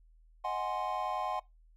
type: chord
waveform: triangle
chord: Ab dominant seventh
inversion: second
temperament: equal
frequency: 622.3 / 740 / 830.6 / 1046.5 Hz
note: Eb5 / Gb5 / Ab5 / C6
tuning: 0 / 0 / 0 / 0 cents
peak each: -39 / -34 / -36 / -35 dBFS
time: 0.44-1.4 s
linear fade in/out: 10 ms
effects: noise-tail reverb RT60 0.2 s tail -22 dB re dry + added 40 Hz sine -58 dBFS peak until 1.76 s